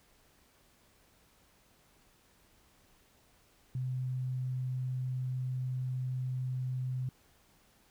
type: tone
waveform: sine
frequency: 128.1 Hz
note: C3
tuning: 36 cents flat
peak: -32 dBFS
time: 3.75-7.09 s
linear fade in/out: 2 ms
effects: pink hiss -66 dBFS RMS until 7.9 s